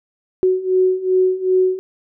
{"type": "beating tone pair", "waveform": "sine", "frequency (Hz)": [370, 372.6], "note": ["F#4", "F#4"], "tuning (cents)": [0, 12], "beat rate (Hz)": 2.6, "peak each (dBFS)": [-18, -15], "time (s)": [0.43, 1.79], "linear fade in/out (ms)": 0, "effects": []}